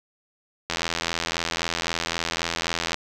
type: click train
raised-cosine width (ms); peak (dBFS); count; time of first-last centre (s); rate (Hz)
0.2; -7; 189; 0.7-2.943; 83.8
effects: none